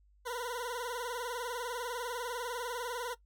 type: tone with vibrato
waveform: 20% pulse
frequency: 481.4 Hz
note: B4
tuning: 44 cents flat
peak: -31 dBFS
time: 0.25-3.15 s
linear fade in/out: 20 ms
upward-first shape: sine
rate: 20 Hz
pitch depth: 95 cents each way
effects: noise-tail reverb RT60 0.1 s tail -18 dB re dry + added 50 Hz sine -62 dBFS peak until 3.25 s